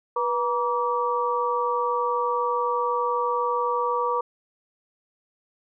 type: tone cluster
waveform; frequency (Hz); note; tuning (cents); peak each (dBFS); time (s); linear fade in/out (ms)
sine; 487 / 949 / 1157; B4 / A#5 / D6; -24 / +31 / -26; -26; 0.16-4.21; 5
effects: none